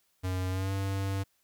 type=tone with pitch glide; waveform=square; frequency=92.5 to 97.44 Hz; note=F#2 to G2; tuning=0 to -10 cents; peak=-30 dBFS; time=0.23-1.24 s; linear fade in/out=20 ms; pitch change=+90 cents; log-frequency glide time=0.49-0.72 s; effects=white hiss -72 dBFS RMS until 1.43 s